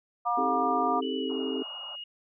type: harmonic tone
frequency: 238.8 Hz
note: A#3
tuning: 42 cents sharp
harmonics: 3 / 4 / 5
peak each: -28 / -31 / -28 dBFS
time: 0.25-1.01 s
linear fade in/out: 20 ms
type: chord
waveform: sine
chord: A half-diminished seventh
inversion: first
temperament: just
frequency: 264 / 316.8 / 396 / 440 Hz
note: C4 / Eb4 / G4 / A4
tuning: +16 / +31 / +18 / 0 cents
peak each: -32 / -37 / -34 / -35 dBFS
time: 0.37-1.63 s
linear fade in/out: 10 ms
type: tone with pitch glide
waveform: sine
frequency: 2960 to 2869 Hz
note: F#7 to F7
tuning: 0 to +46 cents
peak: -37 dBFS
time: 1.02-2.04 s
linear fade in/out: 5 ms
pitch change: -54 cents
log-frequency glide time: 1.17-1.37 s
type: band-pass noise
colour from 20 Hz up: pink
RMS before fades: -48 dBFS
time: 1.29-1.96 s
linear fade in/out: 10 ms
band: 570 to 1400 Hz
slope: 96 dB/octave
effects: none